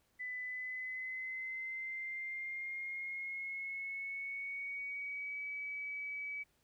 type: tone with pitch glide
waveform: sine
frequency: 2000 to 2284 Hz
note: B6 to D7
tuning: +21 to -49 cents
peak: -39 dBFS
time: 0.19-6.44 s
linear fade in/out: 20 ms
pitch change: +230 cents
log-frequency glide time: 0.43-5.41 s
effects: pink hiss -75 dBFS RMS until 6.63 s